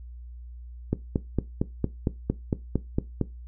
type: click train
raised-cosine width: 3 ms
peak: -10 dBFS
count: 11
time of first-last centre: 0.93-3.213 s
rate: 4.38 Hz
effects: noise-tail reverb RT60 0.2 s tail -17 dB re dry + added 60 Hz sine -39 dBFS peak until 3.47 s